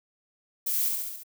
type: noise with echo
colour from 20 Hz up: violet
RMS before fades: -28 dBFS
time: 0.66-0.89 s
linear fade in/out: 10 ms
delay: 69 ms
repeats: 5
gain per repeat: -3 dB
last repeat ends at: 1.235 s
effects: none